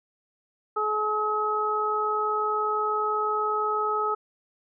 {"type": "harmonic tone", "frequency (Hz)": 425.9, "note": "G#4", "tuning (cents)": 44, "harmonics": [1, 2, 3], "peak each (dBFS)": [-29, -31, -25], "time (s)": [0.76, 4.15], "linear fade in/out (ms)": 10, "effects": []}